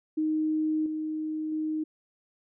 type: tone with level steps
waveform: sine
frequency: 311.1 Hz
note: D#4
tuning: in tune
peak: -24 / -29 / -27 dBFS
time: 0.17-1.84 s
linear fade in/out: 10 ms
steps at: 0.86 / 1.52 s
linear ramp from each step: 2 ms
effects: none